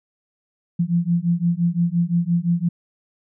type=beating tone pair; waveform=sine; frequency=169 / 174.8 Hz; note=E3 / F3; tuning=+43 / +2 cents; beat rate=5.8 Hz; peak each=-20 dBFS; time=0.79-2.69 s; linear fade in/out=10 ms; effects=none